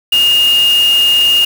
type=tone in noise; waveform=sine; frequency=2839 Hz; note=F7; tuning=28 cents sharp; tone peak=-7 dBFS; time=0.12-1.45 s; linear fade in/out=5 ms; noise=white; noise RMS=-23 dBFS; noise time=0.12-1.45 s; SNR=+13 dB; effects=none